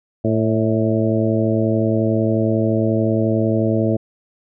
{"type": "harmonic tone with a mistuned harmonic", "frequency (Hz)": 111.2, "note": "A2", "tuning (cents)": 19, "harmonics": [1, 2, 3, 4, 5, 6], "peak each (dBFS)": [-20, -20, -21, -25, -24, -25], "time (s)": [0.24, 3.97], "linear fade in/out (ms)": 10, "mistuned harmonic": 6, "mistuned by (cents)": -44, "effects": []}